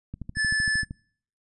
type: click train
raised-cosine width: 5 ms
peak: -22 dBFS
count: 11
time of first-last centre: 0.14-0.909 s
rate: 13 Hz
type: tone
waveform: square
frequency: 1739 Hz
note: A6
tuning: 21 cents flat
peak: -23 dBFS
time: 0.35-0.85 s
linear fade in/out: 50 ms
effects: noise-tail reverb RT60 0.6 s tail -26 dB re dry + resampled to 24000 Hz